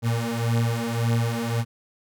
35% pulse beating tone pair, 115.5 / 117.3 Hz, A#2 / A#2, -16 / +11 cents, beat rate 1.8 Hz, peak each -23 dBFS, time 0.02-1.65 s, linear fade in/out 50 ms, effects none

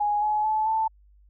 sine tone with pitch steps, 830 / 847.4 / 865.2 / 883.4 Hz, G#5 / G#5 / A5 / A5, -1 / +35 / -29 / +7 cents, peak -21 dBFS, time 0-0.88 s, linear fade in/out 10 ms, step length 220 ms, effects added 50 Hz sine -53 dBFS peak until 1.29 s

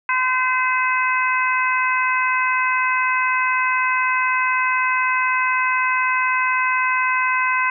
harmonic tone, 512 Hz, C5, 38 cents flat, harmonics 2 / 3 / 4 / 5, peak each -20 / -22 / -23 / -24 dBFS, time 0.09-7.7 s, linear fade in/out 2 ms, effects none

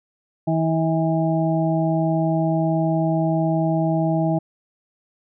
harmonic tone with a mistuned harmonic, 161.4 Hz, E3, 36 cents flat, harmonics 1 / 2 / 4 / 5, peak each -20 / -23 / -24 / -28 dBFS, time 0.47-4.39 s, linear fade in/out 10 ms, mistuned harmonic 5, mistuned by +18 cents, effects none

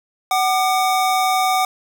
square tone pair together, 751.6 / 1200 Hz, F#5 / D6, +27 / +37 cents, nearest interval minor sixth, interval 810 cents, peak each -17 / -22 dBFS, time 0.31-1.65 s, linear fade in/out 2 ms, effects none

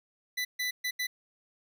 25% pulse tone bursts at uneven times, 1991 Hz, B6, 14 cents sharp, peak -26 dBFS, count 4, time 0.37-0.45 / 0.59-0.71 / 0.84-0.91 / 0.99-1.07 s, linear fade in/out 10 ms, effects none

